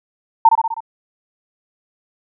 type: tone with echo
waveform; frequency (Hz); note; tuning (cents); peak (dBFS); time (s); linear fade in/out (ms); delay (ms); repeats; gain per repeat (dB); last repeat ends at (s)
sine; 904; A5; +47; -4; 0.45-0.49; 5; 63; 5; -4; 0.805
effects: none